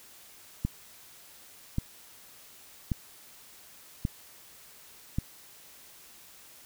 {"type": "click train", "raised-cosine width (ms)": 5, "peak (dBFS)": -15, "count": 5, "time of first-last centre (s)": [0.65, 5.185], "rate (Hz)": 0.882, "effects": ["white hiss -53 dBFS RMS until 6.65 s"]}